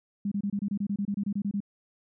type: tone bursts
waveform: sine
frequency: 201.9 Hz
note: G#3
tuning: 49 cents flat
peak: -26 dBFS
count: 15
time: 0.25-1.604 s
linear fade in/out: 5 ms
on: 66 ms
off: 26 ms
effects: none